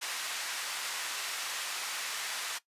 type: band-pass noise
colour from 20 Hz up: pink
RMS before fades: -37 dBFS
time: 0.01-2.59 s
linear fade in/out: 20 ms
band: 1300 to 10000 Hz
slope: 12 dB/octave
effects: noise-tail reverb RT60 0.1 s tail -17 dB re dry + resampled to 32000 Hz